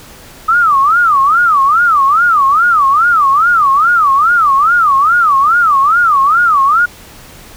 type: tone with vibrato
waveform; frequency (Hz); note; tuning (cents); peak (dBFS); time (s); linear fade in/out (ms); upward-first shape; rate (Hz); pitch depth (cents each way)
sine; 1244.5; D#6; 0; -6; 0.48-6.86; 10; sine; 2.4; 250
effects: pink hiss -36 dBFS RMS until 7.56 s